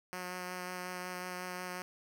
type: tone with vibrato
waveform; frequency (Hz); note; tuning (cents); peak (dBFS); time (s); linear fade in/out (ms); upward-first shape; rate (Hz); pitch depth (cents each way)
5% pulse; 181.3; F#3; -35; -28; 0.13-1.82; 0; sine; 5.5; 11
effects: none